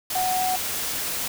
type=tone in noise; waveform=sine; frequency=740 Hz; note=F#5; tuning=in tune; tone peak=-22 dBFS; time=0.15-0.56 s; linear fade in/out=5 ms; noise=white; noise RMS=-28 dBFS; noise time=0.1-1.28 s; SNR=+3 dB; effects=none